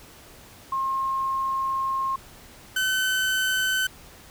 sine / 30% pulse tone pair in turn, 1070 / 1522.9 Hz, C6 / F#6, +38 / +49 cents, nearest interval tritone, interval 611 cents, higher second, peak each -23 / -19 dBFS, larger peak second, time 0.72-2.16 / 2.76-3.87 s, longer first, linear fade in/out 5 ms, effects pink hiss -48 dBFS RMS until 4.3 s

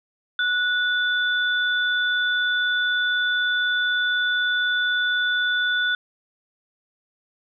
sine tone pair together, 1470 / 3496 Hz, F#6 / A7, -12 / -12 cents, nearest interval octave + minor third, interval 1500 cents, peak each -20 / -26 dBFS, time 0.39-5.95 s, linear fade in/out 2 ms, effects none

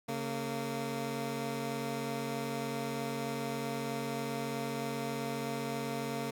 15% pulse tone pair together, 138.59 / 229.5 Hz, C#3 / A#3, 0 / -27 cents, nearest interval major sixth, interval 873 cents, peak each -32 / -30 dBFS, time 0.08-6.31 s, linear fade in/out 10 ms, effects none

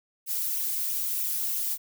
violet noise with flanger, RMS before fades -29 dBFS, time 0.26-1.78 s, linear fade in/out 50 ms, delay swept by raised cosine 0.32 to 4.02 ms, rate 3.1 Hz, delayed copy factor +0.95, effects none

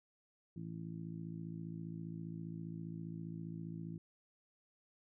harmonic tone, 55 Hz, A1, in tune, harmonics 2 / 3 / 4 / 5 / 6, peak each -51 / -44 / -53 / -53 / -53 dBFS, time 0.56-3.98 s, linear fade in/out 5 ms, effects none

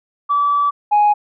sine tone pair in turn, 1153 / 832.5 Hz, D6 / G#5, -32 / +4 cents, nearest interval tritone, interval 564 cents, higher first, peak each -12 / -8 dBFS, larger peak second, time 0.29-0.71 / 0.91-1.14 s, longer first, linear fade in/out 20 ms, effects tanh soft clip ceiling -7 dBFS

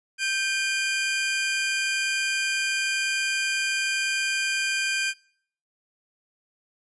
sawtooth tone pair together, 1568 / 2427 Hz, G6 / D#7, 0 / -44 cents, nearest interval minor sixth, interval 756 cents, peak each -23 dBFS, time 0.18-5.14 s, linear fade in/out 50 ms, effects noise-tail reverb RT60 0.6 s tail -25 dB re dry + resampled to 22050 Hz

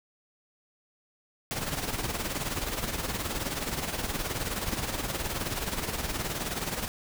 pink noise with tremolo, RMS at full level -30 dBFS, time 1.51-6.88 s, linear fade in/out 0 ms, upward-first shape sine, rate 19 Hz, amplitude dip 60%, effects none

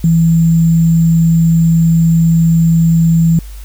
sine tone with sample-and-hold, 165 Hz, E3, 2 cents sharp, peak -6 dBFS, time 0.04-3.39 s, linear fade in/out 2 ms, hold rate 7350 Hz, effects added 50 Hz sine -26 dBFS peak until 3.64 s + white hiss -41 dBFS RMS until 3.64 s

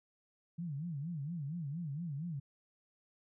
sine tone with vibrato, 155.56 Hz, D#3, in tune, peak -37 dBFS, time 0.58-2.4 s, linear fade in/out 10 ms, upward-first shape sine, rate 4.3 Hz, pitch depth 220 cents each way, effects none

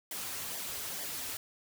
white noise with flanger, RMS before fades -39 dBFS, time 0.11-1.37 s, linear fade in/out 2 ms, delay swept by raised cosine 0.73 to 6.23 ms, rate 2.2 Hz, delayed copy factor -0.75, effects none

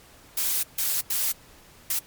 blue noise bursts at uneven times, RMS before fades -25 dBFS, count 4, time 0.37-0.63 / 0.78-1.01 / 1.1-1.32 / 1.9-1.99 s, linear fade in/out 5 ms, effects pink hiss -52 dBFS RMS until 2.06 s + MP3 96 kbps

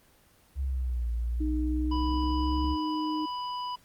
sine exponential two-way sweep, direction down then up, 69.3 to 57.6 to 69.3 Hz, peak -27 dBFS, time 0.55-2.77 s, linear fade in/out 50 ms, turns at 1.11 s
sine tone, 308.7 Hz, D#4, 14 cents flat, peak -29 dBFS, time 1.4-3.26 s, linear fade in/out 10 ms
harmonic tone, 990 Hz, B5, 4 cents sharp, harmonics 1 / 3 / 5, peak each -32 / -42 / -46 dBFS, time 1.91-3.76 s, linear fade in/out 10 ms
effects pink hiss -61 dBFS RMS until 3.84 s + Opus 24 kbps

